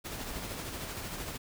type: noise with tremolo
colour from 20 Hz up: pink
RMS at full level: -38 dBFS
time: 0.04-1.38 s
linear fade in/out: 20 ms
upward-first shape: sine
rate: 13 Hz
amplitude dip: 35%
effects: none